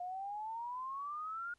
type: exponential sweep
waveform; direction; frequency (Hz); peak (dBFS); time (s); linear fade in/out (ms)
sine; up; 707 to 1437; -39; 0-1.54; 5
effects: pink hiss -75 dBFS RMS until 1.58 s + resampled to 24000 Hz